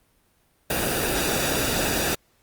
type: noise with comb filter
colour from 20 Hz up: pink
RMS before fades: -24 dBFS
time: 0.7-2.15 s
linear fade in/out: 5 ms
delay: 0.94 ms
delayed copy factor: -0.55
effects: pink hiss -64 dBFS RMS until 2.42 s + Opus 32 kbps